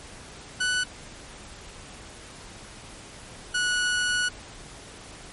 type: tone pair in turn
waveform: sawtooth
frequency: 1487 / 1468.2 Hz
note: F#6 / F#6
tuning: +8 / -14 cents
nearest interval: unison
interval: 22 cents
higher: first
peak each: -19 / -19 dBFS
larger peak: neither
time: 0.6-0.84 / 3.54-4.29 s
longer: second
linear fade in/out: 10 ms
effects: pink hiss -44 dBFS RMS until 5.32 s + MP3 48 kbps